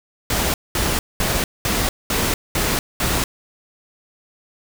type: noise bursts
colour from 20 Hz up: pink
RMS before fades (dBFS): -20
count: 7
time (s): 0.3-3.24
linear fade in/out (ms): 2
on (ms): 240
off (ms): 210
effects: none